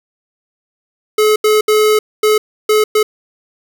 square tone bursts at uneven times, 427.8 Hz, A4, 49 cents flat, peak -9 dBFS, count 6, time 1.18-1.36 / 1.44-1.61 / 1.68-1.99 / 2.23-2.38 / 2.69-2.84 / 2.95-3.03 s, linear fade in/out 5 ms, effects 7-bit

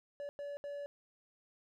triangle tone bursts at uneven times, 573 Hz, D5, 43 cents flat, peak -38 dBFS, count 3, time 0.2-0.29 / 0.39-0.57 / 0.64-0.86 s, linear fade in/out 0 ms, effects none

